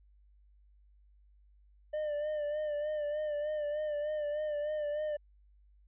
triangle tone with vibrato, 599 Hz, D5, 34 cents sharp, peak -30 dBFS, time 1.93-5.17 s, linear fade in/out 10 ms, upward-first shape sine, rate 3.3 Hz, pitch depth 42 cents each way, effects added 50 Hz sine -60 dBFS peak until 5.87 s + resampled to 8000 Hz

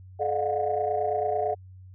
sine tone cluster, 429.8 / 607 / 704 / 733 Hz, A4 / D#5 / F5 / F#5, -41 / -43 / +14 / -16 cents, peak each -29 dBFS, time 0.19-1.55 s, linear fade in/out 20 ms, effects tanh soft clip ceiling -14 dBFS + added 93 Hz sine -44 dBFS peak until 1.94 s

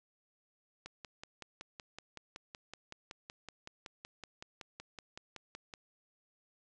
click train, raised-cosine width 0.2 ms, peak -28 dBFS, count 27, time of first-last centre 0.86-5.738 s, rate 5.33 Hz, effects resampled to 22050 Hz

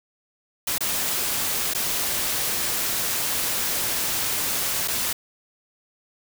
white noise with dropouts, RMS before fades -25 dBFS, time 0.67-5.13 s, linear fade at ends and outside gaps 5 ms, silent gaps 0.782-0.806 / 1.737-1.747 / 4.877-4.881 s, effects none

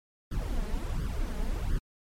brown noise with flanger, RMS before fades -30 dBFS, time 0.31-1.79 s, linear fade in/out 10 ms, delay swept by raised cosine 0.6 to 4.8 ms, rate 1.4 Hz, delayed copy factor +1, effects MP3 64 kbps

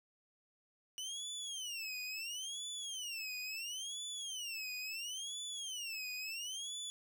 25% pulse tone with vibrato, 2936 Hz, F#7, 14 cents flat, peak -37 dBFS, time 0.98-6.9 s, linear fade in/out 0 ms, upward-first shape sine, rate 0.73 Hz, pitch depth 290 cents each way, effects none

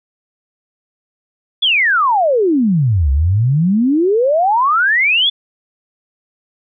sine exponential two-way sweep, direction down then up, 3520 to 65.41 to 3520 Hz, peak -10 dBFS, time 1.62-5.3 s, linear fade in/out 10 ms, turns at 3.11 s, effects none

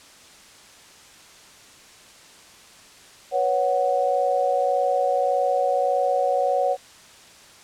sine chord, B suspended second, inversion none, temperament just, 493.9 / 555.6 / 740.8 Hz, B4 / C#5 / F#5, 0 / +4 / +2 cents, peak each -26 / -22 / -22 dBFS, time 3.31-6.77 s, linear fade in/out 50 ms, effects white hiss -48 dBFS RMS until 7.63 s + low-pass 8000 Hz 12 dB/octave

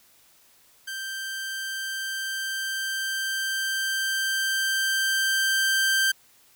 sawtooth tone with level ramp, 1568 Hz, G6, in tune, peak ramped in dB -28 to -16 dBFS, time 0.87-6.12 s, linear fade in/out 10 ms, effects white hiss -58 dBFS RMS until 6.55 s

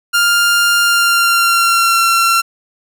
sawtooth tone with pitch glide, 1400 to 1360.9 Hz, F6 to F6, +4 to -45 cents, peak -6 dBFS, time 0.13-2.42 s, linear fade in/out 20 ms, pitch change -49 cents, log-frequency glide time 0.84-2.02 s, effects none

